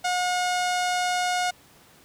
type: tone with low-pass filter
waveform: sawtooth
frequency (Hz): 722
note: F#5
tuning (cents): -43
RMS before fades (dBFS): -25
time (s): 0.04-1.51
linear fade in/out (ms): 10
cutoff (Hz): 7600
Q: 1.2
effects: pink hiss -54 dBFS RMS until 2.04 s + high-pass 80 Hz 12 dB/octave

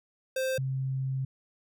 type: tone pair in turn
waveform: square / sine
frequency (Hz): 523.3 / 132.8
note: C5 / C3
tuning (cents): 0 / +26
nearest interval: 2 octaves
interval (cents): 2374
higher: first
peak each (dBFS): -28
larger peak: neither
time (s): 0.36-0.58 / 0.58-1.25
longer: second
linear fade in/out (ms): 5
effects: none

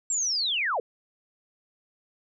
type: linear sweep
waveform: sine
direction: down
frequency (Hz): 7600 to 409.9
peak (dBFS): -24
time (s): 0.1-0.8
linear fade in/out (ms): 2
effects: none

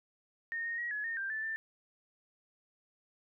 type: tone with pitch steps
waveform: sine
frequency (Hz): 1840 / 1854 / 1904 / 1696 / 1832 / 1582 / 1755 / 1781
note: A#6 / A#6 / A#6 / G#6 / A#6 / G6 / A6 / A6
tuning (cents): -23 / -10 / +36 / +36 / -31 / +15 / -5 / +21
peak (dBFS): -34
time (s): 0.52-1.56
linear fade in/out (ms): 0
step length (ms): 130
effects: none

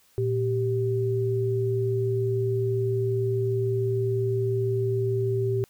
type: tone pair together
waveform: sine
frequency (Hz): 115.86 / 389.7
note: A#2 / G4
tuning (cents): -10 / -10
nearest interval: octave + major sixth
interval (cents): 2100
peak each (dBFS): -25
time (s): 0.18-5.64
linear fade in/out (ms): 0
effects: white hiss -61 dBFS RMS until 5.69 s

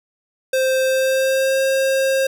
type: tone with pitch glide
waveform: square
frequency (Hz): 523.3 to 534.9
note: C5 to C5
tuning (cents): 0 to +38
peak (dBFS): -16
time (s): 0.53-2.27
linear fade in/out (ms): 5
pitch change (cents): +38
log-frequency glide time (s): 0.83-1.61
effects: none

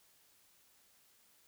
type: silence
effects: white hiss -68 dBFS RMS until 1.47 s

